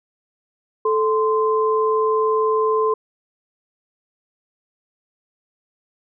sine tone pair together, 436.8 / 1039 Hz, A4 / C6, -13 / -12 cents, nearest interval octave + minor third, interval 1501 cents, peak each -17 / -20 dBFS, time 0.85-2.94 s, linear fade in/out 5 ms, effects none

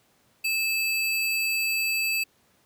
square tone pair together, 2611 / 4652 Hz, E7 / D8, -17 / -17 cents, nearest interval minor seventh, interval 1000 cents, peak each -25 / -32 dBFS, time 0.44-2.24 s, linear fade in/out 10 ms, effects pink hiss -64 dBFS RMS until 2.65 s + high-pass 100 Hz 12 dB/octave

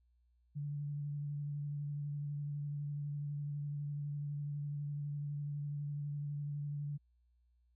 sine tone with vibrato, 145.2 Hz, D3, 19 cents flat, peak -37 dBFS, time 0.55-6.98 s, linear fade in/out 20 ms, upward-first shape triangle, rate 12 Hz, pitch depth 22 cents each way, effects added 60 Hz sine -69 dBFS peak until 7.75 s

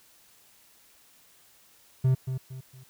triangle tone with echo, 130.2 Hz, C3, 8 cents flat, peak -17 dBFS, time 2.04-2.15 s, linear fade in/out 10 ms, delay 230 ms, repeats 3, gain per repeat -9 dB, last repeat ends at 2.84 s, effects white hiss -59 dBFS RMS until 2.89 s

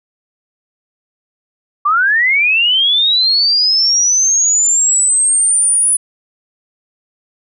sine linear sweep, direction up, 1138 to 9956 Hz, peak -9 dBFS, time 1.85-5.97 s, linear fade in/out 10 ms, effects none

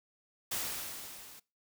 white noise with level ramp, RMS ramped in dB -34 to -53 dBFS, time 0.51-1.4 s, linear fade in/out 10 ms, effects noise-tail reverb RT60 0.3 s tail -23 dB re dry

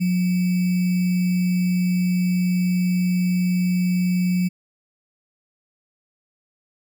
sine tone with sample-and-hold, 180.3 Hz, F#3, 45 cents flat, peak -17 dBFS, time 0-4.49 s, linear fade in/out 20 ms, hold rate 2450 Hz, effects none

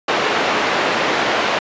pink band-pass noise, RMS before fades -18 dBFS, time 0.08-1.59 s, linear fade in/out 5 ms, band 380 to 3000 Hz, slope 12 dB/octave, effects resampled to 16000 Hz

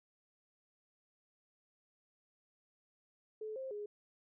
sine tone with pitch steps, 432.6 / 528 / 415.4 Hz, A4 / C5 / G#4, -29 / +16 / 0 cents, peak -40 dBFS, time 3.41-3.86 s, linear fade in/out 5 ms, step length 150 ms, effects none

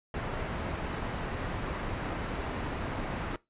pink low-pass noise, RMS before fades -35 dBFS, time 0.14-3.36 s, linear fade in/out 2 ms, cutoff 2000 Hz, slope 12 dB/octave, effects noise-tail reverb RT60 0.2 s tail -20 dB re dry + resampled to 8000 Hz

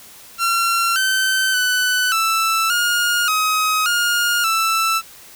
sawtooth tone with pitch steps, 1365 / 1538 / 1498 / 1325 / 1426 / 1265 / 1421 / 1326 Hz, F6 / G6 / F#6 / E6 / F6 / D#6 / F6 / E6, -40 / -33 / +21 / +9 / +36 / +28 / +30 / +10 cents, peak -12 dBFS, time 0.38-5.02 s, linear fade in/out 50 ms, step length 580 ms, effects white hiss -42 dBFS RMS until 5.35 s

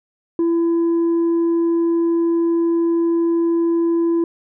sine tone with tanh clipping, 335.9 Hz, E4, 33 cents sharp, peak -15 dBFS, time 0.39-4.24 s, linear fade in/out 2 ms, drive 2 dB, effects none

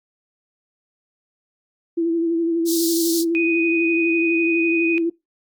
sine tone with vibrato, 333.5 Hz, E4, 20 cents sharp, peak -17 dBFS, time 1.97-5.1 s, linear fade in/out 10 ms, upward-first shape sine, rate 12 Hz, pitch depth 33 cents each way
pink high-pass noise, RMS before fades -25 dBFS, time 2.65-3.25 s, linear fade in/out 50 ms, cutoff 4000 Hz, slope 48 dB/octave
sine tone, 2489 Hz, D#7, in tune, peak -20 dBFS, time 3.35-4.98 s, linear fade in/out 0 ms
effects noise-tail reverb RT60 0.2 s tail -22 dB re dry + Opus 48 kbps

